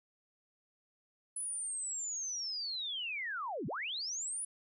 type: linear two-way sweep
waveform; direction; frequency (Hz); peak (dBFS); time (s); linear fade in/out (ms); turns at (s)
sine; down then up; 10110 to 116.54 to 10110; -36; 1.36-4.45; 5; 3.67
effects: none